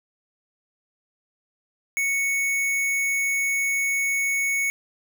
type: tone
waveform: square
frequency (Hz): 2217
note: C#7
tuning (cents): 0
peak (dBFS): -22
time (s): 1.97-4.7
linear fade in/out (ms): 0
effects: none